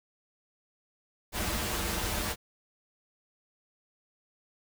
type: noise with comb filter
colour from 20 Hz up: pink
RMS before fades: -32 dBFS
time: 1.32-2.36 s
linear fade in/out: 50 ms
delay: 7.4 ms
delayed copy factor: -0.75
effects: none